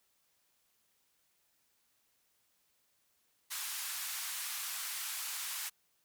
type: band-pass noise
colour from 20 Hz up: white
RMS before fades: -40 dBFS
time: 3.5-5.7 s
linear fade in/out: 20 ms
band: 950 to 15000 Hz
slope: 24 dB/octave
effects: white hiss -75 dBFS RMS until 6.04 s